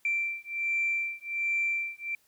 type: beating tone pair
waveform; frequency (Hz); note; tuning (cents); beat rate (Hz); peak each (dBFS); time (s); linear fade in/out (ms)
sine; 2349 / 2350.3; D7 / D7; 0 / +1; 1.3; -30; 0.05-2.15; 2
effects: tanh soft clip ceiling -20 dBFS + white hiss -67 dBFS RMS until 2.27 s